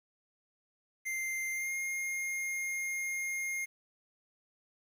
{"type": "tone with pitch glide", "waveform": "square", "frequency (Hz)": [2093, 2131], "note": ["C7", "C7"], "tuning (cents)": [0, 31], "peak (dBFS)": -34, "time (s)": [1.05, 3.66], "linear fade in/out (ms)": 20, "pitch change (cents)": 31, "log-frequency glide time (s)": [1.52, 1.73], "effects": ["10-bit"]}